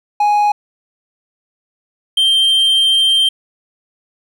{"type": "tone pair in turn", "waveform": "triangle", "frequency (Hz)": [830.6, 3153], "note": ["G#5", "G7"], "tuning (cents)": [0, 9], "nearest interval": "octave + major seventh", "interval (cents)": 2309, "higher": "second", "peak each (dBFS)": -8, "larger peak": "neither", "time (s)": [[0.2, 0.52], [2.17, 3.29]], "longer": "second", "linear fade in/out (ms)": 5, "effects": []}